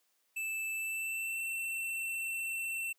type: tone with pitch glide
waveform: square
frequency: 2637 to 2692 Hz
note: E7 to E7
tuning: 0 to +36 cents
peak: -35 dBFS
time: 0.36-2.93 s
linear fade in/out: 10 ms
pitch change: +36 cents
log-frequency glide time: 0.72-1.44 s
effects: white hiss -75 dBFS RMS until 2.98 s + high-pass 300 Hz 12 dB/octave